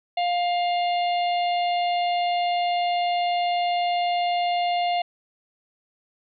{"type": "harmonic tone", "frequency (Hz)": 704, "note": "F5", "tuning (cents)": 14, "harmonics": [1, 3, 4, 5, 6], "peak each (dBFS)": [-21, -34, -33, -38, -39], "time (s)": [0.17, 5.02], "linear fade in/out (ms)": 5, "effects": []}